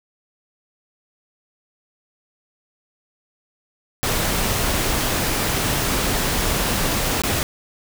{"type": "noise with dropouts", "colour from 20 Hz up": "pink", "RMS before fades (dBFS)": -21, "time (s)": [4.03, 7.43], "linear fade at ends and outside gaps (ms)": 0, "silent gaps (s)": [7.219, 7.236], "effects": []}